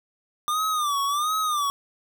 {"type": "tone with vibrato", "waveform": "square", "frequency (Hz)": 1193, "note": "D6", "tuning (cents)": 27, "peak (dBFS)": -23, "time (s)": [0.48, 1.7], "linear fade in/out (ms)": 0, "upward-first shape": "sine", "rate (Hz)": 1.4, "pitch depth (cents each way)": 120, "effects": []}